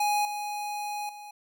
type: tone with level steps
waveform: square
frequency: 830.6 Hz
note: G#5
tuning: in tune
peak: -24 / -32 / -42 dBFS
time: 0-1.31 s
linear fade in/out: 5 ms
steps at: 0.25 / 1.09 s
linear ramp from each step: 2 ms
effects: none